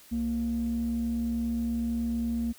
sine tone pair together, 65.2 / 232.3 Hz, C2 / A#3, -5 / -6 cents, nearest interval octave + minor seventh, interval 2199 cents, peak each -34 / -26 dBFS, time 0.11-2.53 s, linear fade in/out 20 ms, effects tanh soft clip ceiling -22 dBFS + white hiss -54 dBFS RMS until 2.58 s

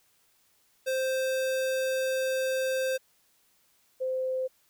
square / sine tone pair in turn, 523.3 / 517.9 Hz, C5 / C5, 0 / -18 cents, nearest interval unison, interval 18 cents, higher first, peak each -27 dBFS, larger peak neither, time 0.86-2.98 / 4-4.48 s, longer first, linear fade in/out 20 ms, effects white hiss -67 dBFS RMS until 4.69 s

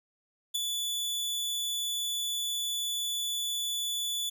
sawtooth tone with ADSR envelope, 3461 Hz, A7, 29 cents flat, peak -22 dBFS, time 0.54-4.3 s, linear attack 16 ms, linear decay 8 ms, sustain -5 dB, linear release 12 ms, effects none

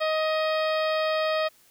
harmonic tone with a mistuned harmonic, 627 Hz, D#5, 13 cents sharp, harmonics 1 / 2 / 3 / 4 / 5 / 6 / 7 / 8, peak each -24 / -30 / -34 / -36 / -38 / -40 / -41 / -42 dBFS, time 0-1.49 s, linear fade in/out 20 ms, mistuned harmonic 5, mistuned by +37 cents, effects white hiss -59 dBFS RMS until 1.7 s

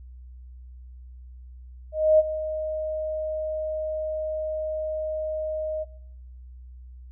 sine tone with ADSR envelope, 622.3 Hz, D#5, in tune, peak -12 dBFS, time 1.92-5.85 s, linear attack 270 ms, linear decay 31 ms, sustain -14 dB, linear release 28 ms, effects noise-tail reverb RT60 0.8 s tail -22 dB re dry + added 62 Hz sine -41 dBFS peak until 7.11 s

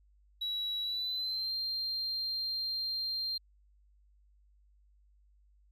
triangle tone with pitch glide, 3900 to 4180 Hz, B7 to C8, -23 to -2 cents, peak -30 dBFS, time 0.41-3.38 s, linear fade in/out 10 ms, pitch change +121 cents, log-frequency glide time 0.82-1.53 s, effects tanh soft clip ceiling -29 dBFS + added 50 Hz sine -62 dBFS peak until 5.71 s

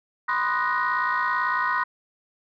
sine tone cluster, 991 / 1049 / 1236 / 1482 / 1877 Hz, B5 / C6 / D#6 / F#6 / A#6, +6 / +4 / -12 / +2 / +11 cents, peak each -27 dBFS, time 0.28-1.84 s, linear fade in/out 10 ms, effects tanh soft clip ceiling -15 dBFS

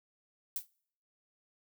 violet noise with exponential decay, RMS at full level -31 dBFS, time 0.56-0.67 s, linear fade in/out 2 ms, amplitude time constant 23 ms, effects noise-tail reverb RT60 0.6 s tail -25 dB re dry

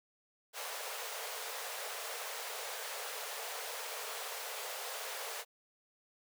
pink high-pass noise, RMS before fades -42 dBFS, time 0.53-5.45 s, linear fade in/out 50 ms, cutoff 430 Hz, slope 96 dB/octave, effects none

